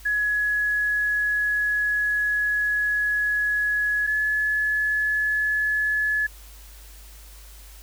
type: tone pair in turn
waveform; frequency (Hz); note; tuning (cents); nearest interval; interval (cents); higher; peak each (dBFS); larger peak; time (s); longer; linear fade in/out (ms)
sine; 1685 / 1708.5; G#6 / G#6; +25 / +49; unison; 24; second; -20 / -20; neither; 0.05-4.07 / 4.07-6.27; first; 10
effects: added 51 Hz sine -43 dBFS peak until 7.82 s + white hiss -49 dBFS RMS until 7.82 s